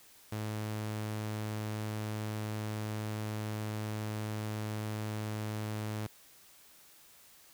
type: tone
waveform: sawtooth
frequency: 107.2 Hz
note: A2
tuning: 45 cents flat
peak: -31 dBFS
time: 0.32-6.07 s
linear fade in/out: 5 ms
effects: white hiss -59 dBFS RMS until 7.53 s